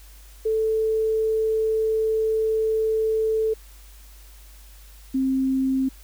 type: tone pair in turn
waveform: sine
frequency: 440 / 264.6 Hz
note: A4 / C4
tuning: 0 / +20 cents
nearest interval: major sixth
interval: 880 cents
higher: first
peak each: -19 dBFS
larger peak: neither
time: 0.45-3.54 / 5.14-5.89 s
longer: first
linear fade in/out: 10 ms
effects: added 50 Hz sine -44 dBFS peak until 6.03 s + white hiss -52 dBFS RMS until 6.03 s